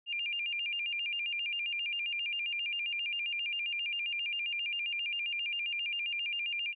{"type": "tone with vibrato", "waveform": "sine", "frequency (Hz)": 2590, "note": "E7", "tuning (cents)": -31, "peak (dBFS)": -32, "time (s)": [0.06, 6.75], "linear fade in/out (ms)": 50, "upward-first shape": "square", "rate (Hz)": 7.5, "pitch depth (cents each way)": 140, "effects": []}